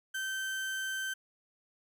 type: tone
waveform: 35% pulse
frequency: 1549 Hz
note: G6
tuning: 21 cents flat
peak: -32 dBFS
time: 0.14-1.14 s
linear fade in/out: 10 ms
effects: none